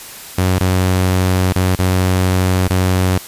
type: tone with dropouts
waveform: sawtooth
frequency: 92.5 Hz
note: F#2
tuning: in tune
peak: -8 dBFS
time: 0.38-3.18 s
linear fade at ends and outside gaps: 5 ms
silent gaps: 0.588-0.606 / 1.527-1.557 / 1.755-1.789 / 2.679-2.7 s
effects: white hiss -33 dBFS RMS until 3.27 s + resampled to 32000 Hz